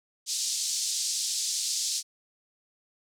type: band-pass noise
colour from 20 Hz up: pink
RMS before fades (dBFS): -30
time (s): 0.26-2.03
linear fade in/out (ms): 50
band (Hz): 4500 to 8300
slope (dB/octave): 24
effects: none